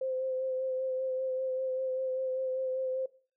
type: tone with vibrato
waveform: sine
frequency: 520 Hz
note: C5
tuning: 11 cents flat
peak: -30 dBFS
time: 0.01-3.06 s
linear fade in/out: 5 ms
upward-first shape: sine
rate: 5.1 Hz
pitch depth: 20 cents each way
effects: noise-tail reverb RT60 0.4 s tail -19 dB re dry